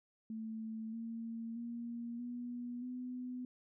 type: tone with pitch steps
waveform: sine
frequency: 221.5 / 228.4 / 235.5 / 242.8 / 250.4 Hz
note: A3 / A#3 / A#3 / B3 / B3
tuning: +12 / -35 / +18 / -29 / +24 cents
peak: -40 dBFS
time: 0.3-3.45 s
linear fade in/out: 2 ms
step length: 630 ms
effects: none